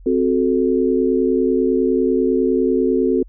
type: chord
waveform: sine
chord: F# diminished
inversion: second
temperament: equal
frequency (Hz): 261.6 / 370 / 440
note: C4 / F#4 / A4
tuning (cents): 0 / 0 / 0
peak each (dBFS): -18 / -18 / -19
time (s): 0.06-3.23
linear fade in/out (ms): 5
effects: added 43 Hz sine -38 dBFS peak until 3.28 s